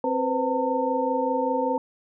sine tone cluster, 264.1 / 491.9 / 517 / 900 Hz, C4 / B4 / C5 / A5, +16 / -7 / -21 / +39 cents, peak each -28 / -28 / -27 / -26 dBFS, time 0.04-1.78 s, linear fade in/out 2 ms, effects none

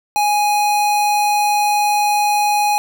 square tone, 830.6 Hz, G#5, in tune, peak -14 dBFS, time 0.16-2.78 s, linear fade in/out 0 ms, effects none

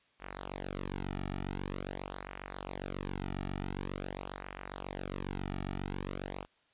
sawtooth tone with flanger, 47.37 Hz, F#1, 41 cents sharp, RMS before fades -40 dBFS, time 0.19-6.47 s, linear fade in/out 50 ms, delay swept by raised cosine 0.25 to 1.95 ms, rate 0.46 Hz, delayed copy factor -0.85, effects white hiss -70 dBFS RMS until 6.73 s + resampled to 8000 Hz

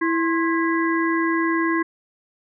harmonic tone with a mistuned harmonic, 329.9 Hz, E4, 1 cent sharp, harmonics 1 / 3 / 5 / 6, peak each -20 / -25 / -27 / -28 dBFS, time 0.01-1.83 s, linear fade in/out 10 ms, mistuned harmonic 3, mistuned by +120 cents, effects none

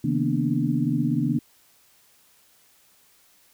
sine tone cluster, 136.7 / 159.5 / 232 / 248.6 / 293.1 Hz, C#3 / D#3 / A#3 / B3 / D4, -24 / +43 / -8 / +12 / -3 cents, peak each -27 dBFS, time 0.04-1.39 s, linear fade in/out 5 ms, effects white hiss -59 dBFS RMS until 3.53 s

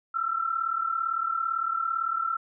sine tone pair together, 1317 / 1354.8 Hz, E6 / E6, -2 / +47 cents, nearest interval unison, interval 49 cents, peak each -30 / -27 dBFS, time 0.14-2.37 s, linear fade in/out 10 ms, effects none

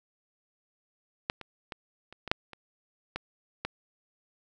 clicks, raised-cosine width 0.3 ms, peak -11 / -25 / -21 / -30 / -22 / -6 / -28 / -17 / -15 dBFS, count 9, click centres 1.299 / 1.413 / 1.722 / 2.126 / 2.277 / 2.315 / 2.533 / 3.16 / 3.65 s, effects none

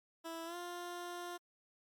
15% pulse tone with pitch glide, 329.6 to 351.2 Hz, E4 to F4, 0 to +10 cents, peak -36 dBFS, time 0.24-1.38 s, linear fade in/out 20 ms, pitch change +110 cents, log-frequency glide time 0.45-0.56 s, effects MP3 96 kbps

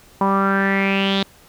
sawtooth tone with low-pass filter sweep, 195.5 Hz, G3, 4 cents flat, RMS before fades -18 dBFS, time 0.21-1.23 s, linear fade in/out 2 ms, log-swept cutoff 980 to 3800 Hz, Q 6.6, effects pink hiss -49 dBFS RMS until 1.48 s

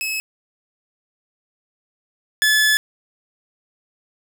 sawtooth tone pair in turn, 2582 / 1723.3 Hz, E7 / A6, -37 / -36 cents, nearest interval perfect fifth, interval 699 cents, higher first, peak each -19 / -10 dBFS, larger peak second, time 0.01-0.2 / 2.42-2.77 s, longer second, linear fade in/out 0 ms, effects 7-bit

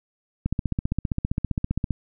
click train, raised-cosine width 5 ms, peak -11 dBFS, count 23, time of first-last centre 0.46-1.907 s, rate 15.2 Hz, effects none

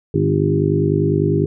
harmonic tone with a mistuned harmonic, 50 Hz, G1, 35 cents sharp, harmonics 2 / 3 / 4 / 5 / 6 / 7 / 8, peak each -22 / -18 / -28 / -26 / -23 / -21 / -20 dBFS, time 0.14-1.46 s, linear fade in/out 5 ms, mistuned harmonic 6, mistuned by -22 cents, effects none

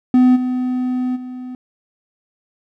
triangle tone with level steps, 252.3 Hz, B3, 37 cents sharp, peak -6 / -15 / -25 dBFS, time 0.14-1.55 s, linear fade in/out 2 ms, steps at 0.35 / 1.15 s, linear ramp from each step 20 ms, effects none

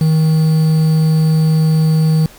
triangle tone with quantisation, 158 Hz, D#3, 27 cents sharp, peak -7 dBFS, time 0.01-2.26 s, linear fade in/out 2 ms, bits 5, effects pink hiss -41 dBFS RMS until 2.38 s

